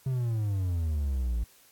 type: exponential sweep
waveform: triangle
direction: down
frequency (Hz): 134.7 to 55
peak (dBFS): -24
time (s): 0.06-1.44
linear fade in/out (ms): 5
effects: white hiss -59 dBFS RMS until 1.71 s + AAC 64 kbps

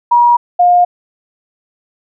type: tone pair in turn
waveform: sine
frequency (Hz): 957 / 710.1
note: A#5 / F5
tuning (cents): +45 / +29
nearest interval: perfect fourth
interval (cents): 516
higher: first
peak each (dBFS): -5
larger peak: neither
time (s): 0.11-0.37 / 0.59-0.85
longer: neither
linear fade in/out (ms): 10
effects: none

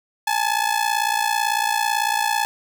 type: ring-modulated tone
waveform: sawtooth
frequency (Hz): 858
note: A5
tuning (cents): -44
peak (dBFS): -12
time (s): 0.27-2.45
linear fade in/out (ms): 0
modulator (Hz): 29
effects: none

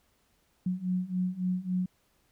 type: beating tone pair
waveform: sine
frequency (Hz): 180.7 / 184.3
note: F#3 / F#3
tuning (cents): -41 / -7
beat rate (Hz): 3.6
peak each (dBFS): -32 / -30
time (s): 0.66-1.86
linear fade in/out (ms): 5
effects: pink hiss -70 dBFS RMS until 2.31 s

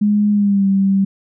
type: tone with pitch glide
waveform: sine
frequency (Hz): 207.7 to 194.91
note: G#3 to G3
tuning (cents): 0 to -10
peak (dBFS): -11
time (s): 0.01-1.05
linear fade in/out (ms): 10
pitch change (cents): -110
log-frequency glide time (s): 0.31-0.67
effects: none

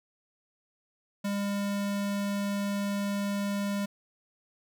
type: tone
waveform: square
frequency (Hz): 201.4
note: G3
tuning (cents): +47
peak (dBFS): -29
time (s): 1.24-3.86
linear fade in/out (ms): 10
effects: none

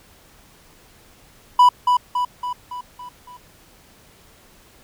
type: tone with echo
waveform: triangle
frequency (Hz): 987.8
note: B5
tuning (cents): 0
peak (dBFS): -6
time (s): 1.59-1.69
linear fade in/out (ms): 5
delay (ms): 280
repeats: 6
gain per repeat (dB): -5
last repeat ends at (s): 3.37
effects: pink hiss -51 dBFS RMS until 4.83 s

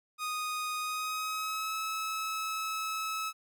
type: tone with pitch glide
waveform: sawtooth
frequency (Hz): 1241 to 1295.9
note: D#6 to E6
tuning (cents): -5 to -30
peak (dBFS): -29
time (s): 0.18-3.33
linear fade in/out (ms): 50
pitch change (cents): +75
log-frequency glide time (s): 0.8-1.76
effects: none

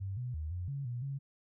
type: tone with pitch steps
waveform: sine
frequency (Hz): 97 / 124.1 / 77.4 / 89.2 / 139.3 / 121.2 / 138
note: G2 / B2 / D#2 / F2 / C#3 / B2 / C#3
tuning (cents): -18 / +9 / -9 / +37 / +9 / -32 / -7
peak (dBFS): -35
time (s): 0-1.19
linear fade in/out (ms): 20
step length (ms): 170
effects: none

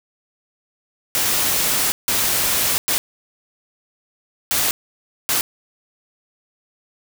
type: noise bursts at uneven times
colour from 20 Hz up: white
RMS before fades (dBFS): -19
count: 5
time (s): 1.15-1.92 / 2.08-2.78 / 2.88-2.98 / 4.51-4.71 / 5.29-5.41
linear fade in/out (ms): 0
effects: none

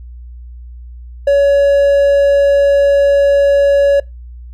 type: tone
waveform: triangle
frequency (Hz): 563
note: C#5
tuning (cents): +27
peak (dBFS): -5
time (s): 1.27-4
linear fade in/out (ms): 5
effects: noise-tail reverb RT60 0.2 s tail -24 dB re dry + added 60 Hz sine -29 dBFS peak until 4.53 s

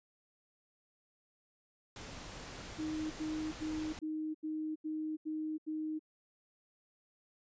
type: noise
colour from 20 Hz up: pink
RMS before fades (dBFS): -47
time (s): 1.96-3.99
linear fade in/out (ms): 2
type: tone bursts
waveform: sine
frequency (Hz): 311.1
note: D#4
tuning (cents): 0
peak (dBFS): -35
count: 8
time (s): 2.78-5.994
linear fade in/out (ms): 20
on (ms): 330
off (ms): 82
effects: resampled to 16000 Hz

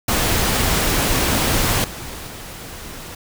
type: noise with level steps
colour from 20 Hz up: pink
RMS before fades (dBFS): -18 / -32 / -34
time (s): 0.08-3.15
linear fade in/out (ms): 5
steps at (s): 1.84 / 2.27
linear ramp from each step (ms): 2
effects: none

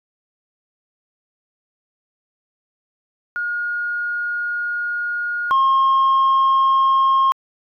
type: tone pair in turn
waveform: sine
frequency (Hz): 1432 / 1072.8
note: F6 / C6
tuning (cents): +43 / +43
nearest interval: perfect fourth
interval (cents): 500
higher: first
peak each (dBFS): -20 / -10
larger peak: second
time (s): 3.36-5.51 / 5.51-7.32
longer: first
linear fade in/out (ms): 0
effects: tanh soft clip ceiling -11 dBFS

